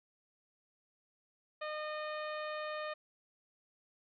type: harmonic tone with a mistuned harmonic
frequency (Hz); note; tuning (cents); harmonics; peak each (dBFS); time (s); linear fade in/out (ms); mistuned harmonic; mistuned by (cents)
610; D#5; -34; 1 / 2 / 3 / 4 / 5 / 6 / 7; -40 / -43 / -46 / -50 / -55 / -56 / -56; 1.61-2.94; 10; 4; +20
effects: none